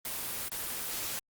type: noise with dropouts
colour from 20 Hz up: white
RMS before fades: -36 dBFS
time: 0.05-1.19 s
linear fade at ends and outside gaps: 1 ms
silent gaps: 0.485-0.517 s
effects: Opus 24 kbps